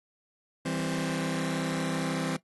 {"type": "chord", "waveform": "sawtooth", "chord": "C major", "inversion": "first", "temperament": "just", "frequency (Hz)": [163.52, 196.22, 261.6], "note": ["E3", "G3", "C4"], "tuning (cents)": [-14, 2, 0], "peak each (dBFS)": [-28, -32, -28], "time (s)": [0.65, 2.37], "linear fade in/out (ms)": 10, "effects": ["noise-tail reverb RT60 0.1 s tail -17 dB re dry", "AAC 32 kbps"]}